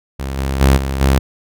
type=tone with level steps; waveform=sawtooth; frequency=67.4 Hz; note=C#2; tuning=48 cents flat; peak=-17 / -13 / -4 / -14 / -6 dBFS; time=0.19-1.19 s; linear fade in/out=10 ms; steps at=0.37 / 0.6 / 0.76 / 1 s; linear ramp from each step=20 ms; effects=none